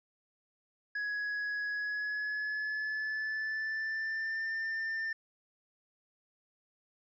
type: tone with pitch glide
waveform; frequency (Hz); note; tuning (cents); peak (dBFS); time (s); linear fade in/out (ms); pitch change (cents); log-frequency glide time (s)
triangle; 1674 to 1794.1; G#6 to A6; +13 to +33; -31; 0.95-5.13; 5; +120; 1.72-4.46
effects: resampled to 16000 Hz